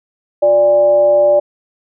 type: tone with frequency modulation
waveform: sine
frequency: 587.3 Hz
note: D5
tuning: in tune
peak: -7 dBFS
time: 0.42-1.4 s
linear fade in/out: 10 ms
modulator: 228 Hz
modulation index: 0.34
effects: none